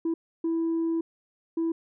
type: tone bursts at uneven times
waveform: sine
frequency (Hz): 329.6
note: E4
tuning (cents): 0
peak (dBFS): -22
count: 3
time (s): 0.05-0.14 / 0.44-1.01 / 1.57-1.72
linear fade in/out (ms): 5
effects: tanh soft clip ceiling -22 dBFS